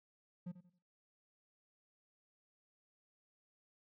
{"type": "tone with echo", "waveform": "triangle", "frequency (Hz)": 177.7, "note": "F3", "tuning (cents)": 30, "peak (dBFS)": -39, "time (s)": [0.46, 0.52], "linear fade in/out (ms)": 10, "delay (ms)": 90, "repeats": 3, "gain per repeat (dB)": -12, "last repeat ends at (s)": 0.79, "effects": ["noise-tail reverb RT60 0.6 s tail -25 dB re dry"]}